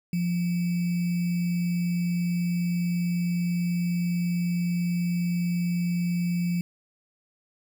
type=tone with sample-and-hold; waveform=sine; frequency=174.61 Hz; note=F3; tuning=in tune; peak=-23 dBFS; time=0.13-6.61 s; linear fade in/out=2 ms; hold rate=2450 Hz; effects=none